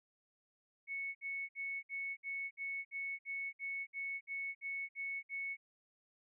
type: tone bursts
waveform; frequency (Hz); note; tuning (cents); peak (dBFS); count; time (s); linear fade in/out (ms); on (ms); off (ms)
sine; 2210; C#7; -6; -38; 14; 0.87-5.57; 50; 280; 60
effects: none